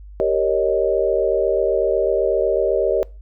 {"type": "chord", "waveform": "sine", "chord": "Eb dominant seventh", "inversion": "first", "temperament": "equal", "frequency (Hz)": [392, 466.2, 554.4, 622.3], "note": ["G4", "Bb4", "Db5", "Eb5"], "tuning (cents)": [0, 0, 0, 0], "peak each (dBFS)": -21, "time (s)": [0.2, 3.03], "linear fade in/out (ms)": 0, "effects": ["noise-tail reverb RT60 0.3 s tail -24 dB re dry", "added 50 Hz sine -36 dBFS peak until 3.21 s"]}